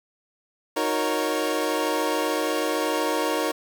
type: chord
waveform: 25% pulse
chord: D# minor seventh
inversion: none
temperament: equal with one note detuned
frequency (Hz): 311.1 / 364.3 / 466.2 / 554.4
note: D#4 / F#4 / A#4 / C#5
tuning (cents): 0 / -27 / 0 / 0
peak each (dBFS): -24 / -27 / -24 / -25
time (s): 0.76-3.52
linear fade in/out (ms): 10
effects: 8-bit